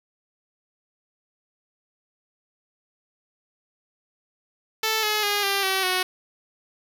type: tone with pitch steps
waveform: 5% pulse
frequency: 440 / 424.8 / 410.1 / 395.9 / 382.2 / 368.9 Hz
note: A4 / G#4 / G#4 / G4 / G4 / F#4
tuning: 0 / +39 / -22 / +17 / -44 / -5 cents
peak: -10 dBFS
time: 4.83-6.03 s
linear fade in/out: 5 ms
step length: 200 ms
effects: none